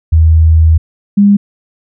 sine tone pair in turn, 80.3 / 202.3 Hz, E2 / G#3, -45 / -45 cents, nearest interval octave + major third, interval 1600 cents, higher second, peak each -3 dBFS, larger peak neither, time 0.12-0.78 / 1.17-1.37 s, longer first, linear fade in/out 10 ms, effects none

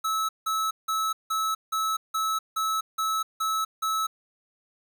square tone bursts, 1300 Hz, E6, 24 cents flat, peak -25 dBFS, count 10, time 0.04-4.07 s, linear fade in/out 10 ms, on 250 ms, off 170 ms, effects 9-bit

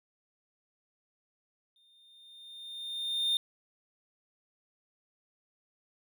triangle tone with exponential growth, 3633 Hz, A#7, 45 cents flat, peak -23 dBFS, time 1.76-3.37 s, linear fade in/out 1 ms, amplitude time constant 350 ms, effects none

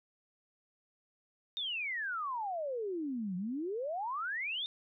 sine exponential two-way sweep, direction down then up, 3713 to 174.61 to 3713 Hz, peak -34 dBFS, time 1.57-4.66 s, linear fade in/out 0 ms, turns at 3.36 s, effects none

